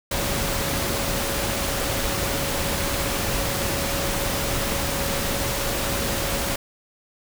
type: tone in noise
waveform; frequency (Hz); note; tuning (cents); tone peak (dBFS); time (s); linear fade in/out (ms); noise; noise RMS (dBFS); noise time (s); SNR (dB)
sine; 556; C#5; +5; -32; 0.11-6.56; 5; pink; -25; 0.11-6.56; -10
effects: none